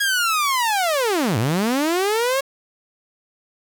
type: linear two-way sweep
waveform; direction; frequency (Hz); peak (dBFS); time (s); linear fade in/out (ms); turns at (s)
sawtooth; down then up; 1661.2 to 100.5 to 556; -14; 0-2.41; 10; 1.38
effects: 7-bit